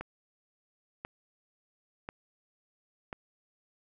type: click train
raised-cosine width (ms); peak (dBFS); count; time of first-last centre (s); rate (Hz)
0.5; -23; 4; 0.01-3.129; 0.962
effects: none